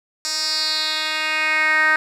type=tone with band-pass filter sweep; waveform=10% pulse; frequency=311.1 Hz; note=D#4; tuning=in tune; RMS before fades=-20 dBFS; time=0.25-1.96 s; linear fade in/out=0 ms; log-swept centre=6000 to 1700 Hz; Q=3.8; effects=none